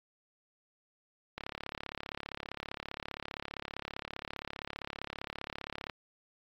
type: click train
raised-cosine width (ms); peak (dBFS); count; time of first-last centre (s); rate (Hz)
0.3; -22; 160; 1.38-5.897; 35.2
effects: AAC 48 kbps